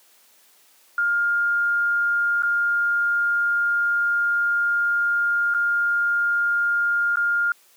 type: tone with dropouts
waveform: sine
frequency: 1409 Hz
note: F6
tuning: 15 cents sharp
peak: -18 dBFS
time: 0.98-7.52 s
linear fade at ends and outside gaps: 2 ms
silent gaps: 2.423-2.432 / 5.54-5.546 / 7.158-7.17 s
effects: white hiss -56 dBFS RMS until 7.76 s + high-pass 300 Hz 12 dB/octave